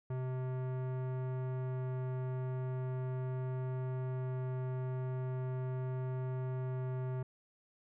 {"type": "tone with tanh clipping", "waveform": "sine", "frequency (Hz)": 128.6, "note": "C3", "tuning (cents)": -30, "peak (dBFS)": -37, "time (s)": [0.1, 7.23], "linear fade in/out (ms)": 5, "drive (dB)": 18, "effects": []}